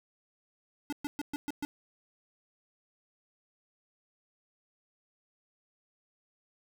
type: tone bursts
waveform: square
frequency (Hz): 290.8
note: D4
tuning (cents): -17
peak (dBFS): -33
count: 6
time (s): 0.9-1.65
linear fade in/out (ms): 0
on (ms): 25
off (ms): 120
effects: none